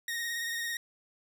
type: tone with vibrato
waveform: sawtooth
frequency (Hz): 1864.7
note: A#6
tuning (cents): 0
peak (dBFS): -29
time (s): 0.08-0.77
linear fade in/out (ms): 2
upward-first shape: sine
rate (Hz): 18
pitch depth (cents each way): 29
effects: none